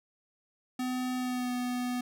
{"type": "tone with pitch glide", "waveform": "square", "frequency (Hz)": [253, 247.5], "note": ["B3", "B3"], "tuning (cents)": [42, 4], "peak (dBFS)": -31, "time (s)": [0.79, 2.01], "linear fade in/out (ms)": 5, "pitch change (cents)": -38, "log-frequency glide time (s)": [1.16, 1.52], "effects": []}